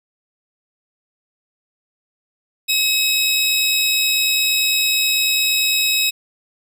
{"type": "tone pair together", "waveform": "sawtooth", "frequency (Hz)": [2569, 3809], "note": ["E7", "A#7"], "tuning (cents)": [-45, 37], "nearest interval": "perfect fifth", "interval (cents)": 682, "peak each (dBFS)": -15, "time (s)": [2.68, 6.11], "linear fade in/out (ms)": 20, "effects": []}